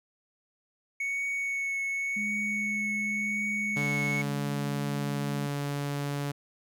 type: tone with vibrato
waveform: triangle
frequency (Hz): 2217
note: C#7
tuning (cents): 0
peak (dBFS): -27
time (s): 1-4.22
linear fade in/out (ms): 5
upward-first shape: triangle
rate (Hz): 0.91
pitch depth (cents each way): 15
type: tone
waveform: sine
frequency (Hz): 207.7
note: G#3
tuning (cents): 0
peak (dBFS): -34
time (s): 2.16-5.47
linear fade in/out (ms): 10
type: tone with pitch glide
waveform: sawtooth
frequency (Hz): 144 to 142.84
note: D3 to D3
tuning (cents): -34 to -48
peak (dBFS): -26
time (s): 3.76-6.32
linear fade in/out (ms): 10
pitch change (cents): -14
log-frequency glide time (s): 4.14-4.24
effects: none